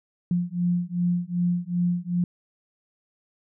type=beating tone pair; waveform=sine; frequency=174.61 / 177.21 Hz; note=F3 / F3; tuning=0 / +26 cents; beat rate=2.6 Hz; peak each=-25 dBFS; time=0.31-2.24 s; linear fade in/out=2 ms; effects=none